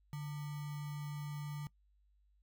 sine tone with sample-and-hold, 146.83 Hz, D3, in tune, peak -39 dBFS, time 0.13-1.67 s, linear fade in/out 0 ms, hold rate 1050 Hz, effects noise-tail reverb RT60 0.1 s tail -20 dB re dry + added 50 Hz sine -68 dBFS peak until 2.42 s

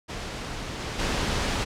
pink noise with level steps, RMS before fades -34 / -32 / -26 dBFS, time 0.08-1.65 s, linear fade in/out 20 ms, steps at 0.79 / 0.98 s, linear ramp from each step 20 ms, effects low-pass 6000 Hz 12 dB/octave

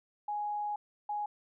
sine tone bursts at uneven times, 832 Hz, G#5, 3 cents sharp, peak -32 dBFS, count 2, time 0.28-0.76 / 1.09-1.26 s, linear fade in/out 5 ms, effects none

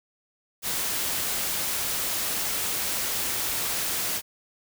white noise, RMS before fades -28 dBFS, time 0.62-4.22 s, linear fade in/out 50 ms, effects none

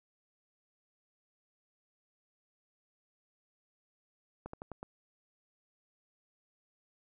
slowing click train, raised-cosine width 1 ms, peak -28 dBFS, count 5, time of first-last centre 4.46-4.83 s, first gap 74 ms, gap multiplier 1.15, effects none

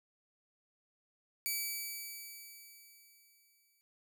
5% pulse tone with exponential decay, 2300 Hz, D7, 37 cents flat, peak -23 dBFS, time 1.46-3.81 s, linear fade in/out 0 ms, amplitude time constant 510 ms, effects none

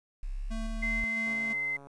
sine linear sweep, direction up, 32.68 to 39.76 Hz, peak -32 dBFS, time 0.23-1.04 s, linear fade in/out 0 ms
square tone with tremolo, 223.2 Hz, A3, 25 cents sharp, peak -37 dBFS, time 0.5-1.54 s, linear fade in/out 20 ms, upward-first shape square, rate 3 Hz, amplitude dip 25%
sine tone, 2065 Hz, C7, 23 cents flat, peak -29 dBFS, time 0.82-1.77 s, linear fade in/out 10 ms
click train, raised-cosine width 1 ms, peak -37 dBFS, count 85, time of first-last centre 1.27-1.87 s, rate 140 Hz
effects resampled to 22050 Hz + 10-bit

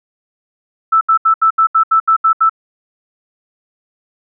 sine tone bursts, 1318.5 Hz, E6, in tune, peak -7 dBFS, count 10, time 0.92-2.496 s, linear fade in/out 10 ms, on 91 ms, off 74 ms, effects none

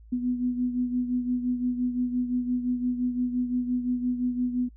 sine beating tone pair, 246.9 / 252.7 Hz, B3 / B3, 0 / +40 cents, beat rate 5.8 Hz, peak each -25 / -32 dBFS, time 0.12-4.69 s, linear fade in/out 10 ms, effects noise-tail reverb RT60 0.1 s tail -21 dB re dry + added 55 Hz sine -47 dBFS peak until 4.76 s

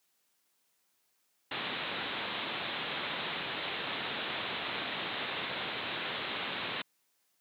white low-pass noise, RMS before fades -37 dBFS, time 1.51-6.82 s, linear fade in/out 5 ms, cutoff 3900 Hz, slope 96 dB/octave, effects white hiss -75 dBFS RMS until 7.4 s + high-pass 150 Hz 12 dB/octave

